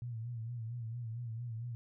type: tone with vibrato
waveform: sine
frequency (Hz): 116.54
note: A#2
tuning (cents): 0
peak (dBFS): -38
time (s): 0.02-1.75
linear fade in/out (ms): 0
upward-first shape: sine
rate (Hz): 4.4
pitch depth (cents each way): 82
effects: none